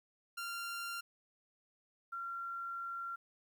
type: tone pair in turn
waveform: sawtooth / sine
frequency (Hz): 1386 / 1373.2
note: F6 / F6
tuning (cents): -14 / -30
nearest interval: unison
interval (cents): 16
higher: first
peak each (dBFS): -36 / -39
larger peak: first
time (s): 0.37-1.01 / 2.12-3.16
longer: second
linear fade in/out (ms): 10
effects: 12-bit